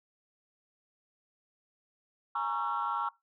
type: chord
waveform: sine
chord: A# half-diminished seventh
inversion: third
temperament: equal with one note detuned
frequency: 830.6 / 932.3 / 1108.7 / 1353.2 Hz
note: G#5 / A#5 / C#6 / E6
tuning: 0 / 0 / 0 / +45 cents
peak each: -37 / -34 / -34 / -33 dBFS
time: 2.35-3.09 s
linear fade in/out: 5 ms
effects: noise-tail reverb RT60 0.2 s tail -21 dB re dry + tanh soft clip ceiling -23 dBFS